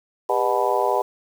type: harmonic tone with a mistuned harmonic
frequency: 123.47 Hz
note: B2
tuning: in tune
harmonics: 3 / 4 / 5 / 6 / 7 / 8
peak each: -25 / -25 / -25 / -25 / -25 / -25 dBFS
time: 0.29-1.02 s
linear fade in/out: 5 ms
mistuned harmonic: 3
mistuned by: +140 cents
effects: 7-bit